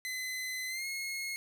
sawtooth tone with pitch glide, 2030 to 2163 Hz, B6 to C#7, +47 to -43 cents, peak -32 dBFS, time 0.05-1.36 s, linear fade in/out 0 ms, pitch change +110 cents, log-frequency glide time 0.68-0.86 s, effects none

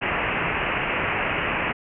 white low-pass noise, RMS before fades -25 dBFS, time 0.01-1.73 s, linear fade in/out 20 ms, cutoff 2800 Hz, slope 96 dB/octave, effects none

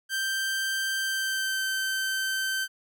sawtooth tone with pitch glide, 1568 to 1548.2 Hz, G6 to G6, 0 to -22 cents, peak -23 dBFS, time 0.09-2.68 s, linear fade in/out 50 ms, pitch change -22 cents, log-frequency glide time 0.98-1.63 s, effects none

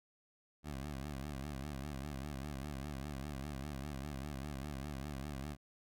15% pulse tone with vibrato, 70.4 Hz, C#2, 27 cents sharp, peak -35 dBFS, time 0.63-5.57 s, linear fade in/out 50 ms, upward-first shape sine, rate 5 Hz, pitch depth 130 cents each way, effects none

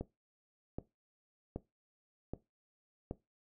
click train, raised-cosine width 2 ms, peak -25 dBFS, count 5, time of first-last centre 0.01-3.111 s, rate 1.29 Hz, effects noise-tail reverb RT60 0.2 s tail -17 dB re dry

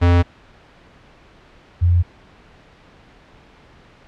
square / sine tone pair in turn, 87.31 / 87.31 Hz, F2 / F2, 0 / 0 cents, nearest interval unison, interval 0 cents, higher neither, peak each -11 dBFS, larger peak neither, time 0.01-0.23 / 1.81-2.03 s, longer neither, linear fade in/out 20 ms, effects pink hiss -48 dBFS RMS until 4.07 s + low-pass 3000 Hz 12 dB/octave

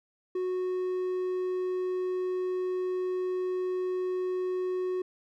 triangle tone, 367.4 Hz, F#4, 12 cents flat, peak -26 dBFS, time 0.35-5.02 s, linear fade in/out 5 ms, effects none

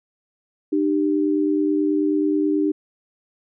sine tone pair together, 302.7 / 392 Hz, D#4 / G4, -48 / 0 cents, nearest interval major third, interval 448 cents, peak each -18 / -23 dBFS, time 0.72-2.72 s, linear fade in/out 10 ms, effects none

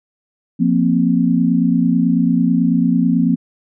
sine chord, F suspended fourth, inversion none, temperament just, 174.61 / 232.8 / 261.9 Hz, F3 / Bb3 / C4, 0 / -2 / +2 cents, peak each -16 dBFS, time 0.59-3.36 s, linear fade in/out 20 ms, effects none

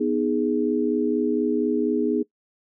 sine chord, G# minor, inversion first, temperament equal, 246.9 / 311.1 / 415.3 Hz, B3 / D#4 / G#4, 0 / 0 / 0 cents, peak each -24 dBFS, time 0-2.23 s, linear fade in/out 10 ms, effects noise-tail reverb RT60 0.1 s tail -21 dB re dry

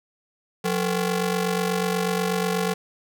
sawtooth ring-modulated tone, 312.2 Hz, D#4, 6 cents sharp, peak -15 dBFS, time 0.64-2.74 s, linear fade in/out 10 ms, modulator 132 Hz, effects none

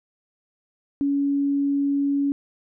sine tone, 281.3 Hz, C#4, 26 cents sharp, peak -19 dBFS, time 1.01-2.32 s, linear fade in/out 0 ms, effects none

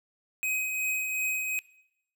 square tone with tremolo, 2523 Hz, D#7, 23 cents sharp, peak -26 dBFS, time 0.43-1.59 s, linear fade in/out 0 ms, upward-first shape triangle, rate 2.7 Hz, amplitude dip 40%, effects noise-tail reverb RT60 0.8 s tail -21 dB re dry

